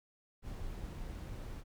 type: noise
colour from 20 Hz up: brown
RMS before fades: -43 dBFS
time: 0.42-1.64 s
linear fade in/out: 50 ms
effects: none